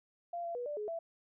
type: tone with pitch steps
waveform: sine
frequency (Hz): 691 / 681 / 487.2 / 589 / 420.7 / 666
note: F5 / F5 / B4 / D5 / G#4 / E5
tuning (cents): -19 / -44 / -24 / +5 / +22 / +18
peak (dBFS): -36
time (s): 0.33-0.99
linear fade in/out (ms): 5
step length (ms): 110
effects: none